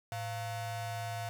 45% pulse ring-modulated tone, 402.5 Hz, G4, 46 cents sharp, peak -33 dBFS, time 0.12-1.29 s, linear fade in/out 0 ms, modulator 293 Hz, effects none

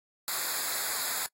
white noise with comb filter, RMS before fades -32 dBFS, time 0.28-1.26 s, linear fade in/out 0 ms, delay 0.34 ms, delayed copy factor -0.85, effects noise-tail reverb RT60 0.1 s tail -26 dB re dry + AAC 48 kbps

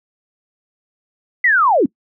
sine linear sweep, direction down, 2038 to 220 Hz, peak -10 dBFS, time 1.44-1.86 s, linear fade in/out 5 ms, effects noise-tail reverb RT60 0.1 s tail -24 dB re dry

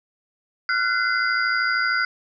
sine tone cluster, 1378 / 1491 / 2051 / 4829 Hz, F6 / F#6 / C7 / D8, -24 / +13 / -35 / +47 cents, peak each -24 / -22 / -27 / -29 dBFS, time 0.69-2.05 s, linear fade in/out 2 ms, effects none

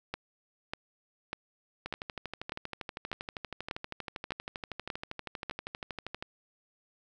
two click trains, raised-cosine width 0.3 ms, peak -21 / -18 dBFS, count 56 / 10, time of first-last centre 1.86-6.225 / 0.14-5.497 s, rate 12.6 / 1.68 Hz, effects none

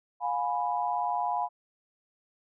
sine chord, F diminished, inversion none, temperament equal with one note detuned, 710.3 / 830.6 / 987.8 Hz, F5 / Ab5 / Cb6, +29 / 0 / 0 cents, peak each -31 dBFS, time 0.2-1.49 s, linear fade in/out 50 ms, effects none

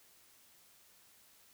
silence, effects white hiss -64 dBFS RMS until 1.53 s

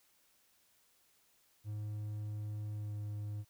triangle tone with pitch glide, 105.5 to 104.35 Hz, G#2 to G#2, +28 to +9 cents, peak -36 dBFS, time 1.64-3.45 s, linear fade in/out 50 ms, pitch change -19 cents, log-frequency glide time 2.72-2.94 s, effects white hiss -71 dBFS RMS until 3.49 s

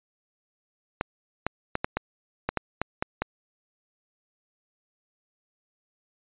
clicks, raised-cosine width 0.5 ms, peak -10 dBFS, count 10, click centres 1.011 / 1.466 / 1.754 / 1.845 / 1.97 / 2.49 / 2.573 / 2.816 / 3.025 / 3.22 s, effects resampled to 8000 Hz

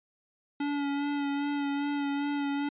square tone with vibrato, 285.1 Hz, C#4, 49 cents sharp, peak -29 dBFS, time 0.6-2.69 s, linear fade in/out 5 ms, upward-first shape sine, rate 2.5 Hz, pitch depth 22 cents each way, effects resampled to 8000 Hz

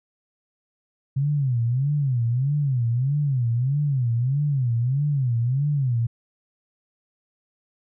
sine tone with vibrato, 131 Hz, C3, 2 cents sharp, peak -19 dBFS, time 1.16-6.07 s, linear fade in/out 10 ms, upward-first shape sine, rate 1.6 Hz, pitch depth 210 cents each way, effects none

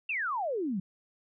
sine exponential sweep, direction down, 2794 to 175.2 Hz, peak -29 dBFS, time 0.09-0.8 s, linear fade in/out 5 ms, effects none

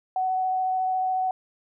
sine tone with vibrato, 748 Hz, F#5, 19 cents sharp, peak -22 dBFS, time 0.16-1.31 s, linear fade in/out 2 ms, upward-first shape sine, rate 14 Hz, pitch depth 8 cents each way, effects none

